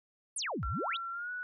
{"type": "exponential two-way sweep", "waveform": "sine", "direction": "down then up", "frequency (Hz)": [11080, 50.5, 4048], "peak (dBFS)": -33, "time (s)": [0.36, 0.97], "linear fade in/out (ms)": 5, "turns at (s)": 0.67}
{"type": "tone with pitch glide", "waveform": "sine", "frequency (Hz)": [1360, 1474.5], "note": ["F6", "F#6"], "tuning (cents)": [-46, -6], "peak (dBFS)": -36, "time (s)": [0.63, 1.43], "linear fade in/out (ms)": 0, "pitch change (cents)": 140, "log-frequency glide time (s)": [1.11, 1.31]}
{"effects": []}